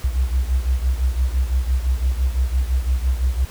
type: beating tone pair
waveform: sine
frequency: 62 / 67.9 Hz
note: B1 / C#2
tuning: +7 / -35 cents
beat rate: 5.9 Hz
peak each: -18 / -22 dBFS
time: 0.04-3.45 s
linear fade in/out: 5 ms
effects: pink hiss -40 dBFS RMS until 3.5 s